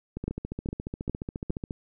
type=two click trains; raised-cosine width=3 ms; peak=-20 / -15 dBFS; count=23 / 4; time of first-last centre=0.17-1.708 / 0.28-1.504 s; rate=14.3 / 2.45 Hz; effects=none